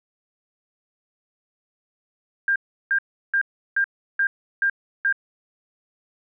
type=tone bursts; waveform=sine; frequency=1598 Hz; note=G6; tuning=33 cents sharp; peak=-17 dBFS; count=7; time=2.48-5.126 s; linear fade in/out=2 ms; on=78 ms; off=350 ms; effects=none